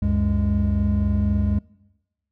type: tone cluster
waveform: triangle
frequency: 69.6 / 93.5 / 206 Hz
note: C#2 / F#2 / G#3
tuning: +8 / +19 / -14 cents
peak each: -20 dBFS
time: 0.02-1.59 s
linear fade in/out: 5 ms
effects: noise-tail reverb RT60 1.0 s tail -23 dB re dry + tanh soft clip ceiling -8 dBFS